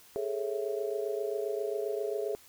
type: chord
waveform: sine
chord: A major seventh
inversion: third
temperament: just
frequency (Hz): 412.5 / 440 / 550 / 660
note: G#4 / A4 / C#5 / E5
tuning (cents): -12 / 0 / -14 / +2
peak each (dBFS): -33 / -36 / -39 / -39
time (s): 0.16-2.35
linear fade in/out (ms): 0
effects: white hiss -57 dBFS RMS until 2.48 s